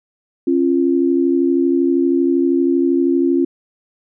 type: tone pair together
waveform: sine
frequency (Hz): 272.1 / 344.8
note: C#4 / F4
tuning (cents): -32 / -22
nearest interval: major third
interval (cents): 410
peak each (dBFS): -15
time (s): 0.47-3.45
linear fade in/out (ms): 5
effects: none